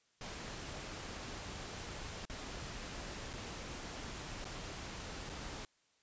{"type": "noise with dropouts", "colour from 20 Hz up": "pink", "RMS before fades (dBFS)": -45, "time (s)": [0.21, 5.65], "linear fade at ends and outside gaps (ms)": 1, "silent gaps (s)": [[2.253, 2.298], [3.332, 3.336], [4.444, 4.452], [5.293, 5.297]], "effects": ["white hiss -74 dBFS RMS until 6.02 s", "resampled to 16000 Hz"]}